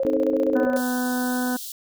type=tone with tremolo; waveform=sine; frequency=537 Hz; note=C5; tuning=45 cents sharp; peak=-19 dBFS; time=0-0.8 s; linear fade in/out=2 ms; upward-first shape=square; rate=15 Hz; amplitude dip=70%
type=chord; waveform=sine; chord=A diminished; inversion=first; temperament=equal; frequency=261.6 / 311.1 / 440 Hz; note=C4 / Eb4 / A4; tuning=0 / 0 / 0 cents; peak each=-27 / -24 / -26 dBFS; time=0.05-0.65 s; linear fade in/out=0 ms
type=harmonic tone; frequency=250 Hz; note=B3; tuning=21 cents sharp; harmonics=1 / 2 / 3 / 4 / 5 / 6 / 7; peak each=-23 / -33 / -32 / -37 / -42 / -32 / -45 dBFS; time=0.55-1.57 s; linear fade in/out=10 ms
type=high-pass noise; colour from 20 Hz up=white; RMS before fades=-35 dBFS; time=0.76-1.72 s; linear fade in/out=2 ms; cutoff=3300 Hz; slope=48 dB/octave
effects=none